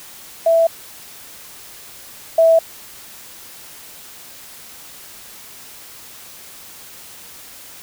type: tone pair in turn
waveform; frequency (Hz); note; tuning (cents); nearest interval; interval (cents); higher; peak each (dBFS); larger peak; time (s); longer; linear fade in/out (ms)
sine; 661 / 655.3; E5 / E5; +5 / -10; unison; 15; first; -10 / -8; second; 0.46-0.67 / 2.38-2.59; neither; 5
effects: white hiss -39 dBFS RMS until 7.82 s